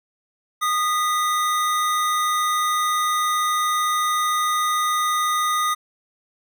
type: tone pair together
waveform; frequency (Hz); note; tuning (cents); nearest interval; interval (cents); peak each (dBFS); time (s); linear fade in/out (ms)
square; 1233.3 / 1975.5; D#6 / B6; -16 / 0; minor sixth; 816; -20 / -30; 0.61-5.75; 20
effects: none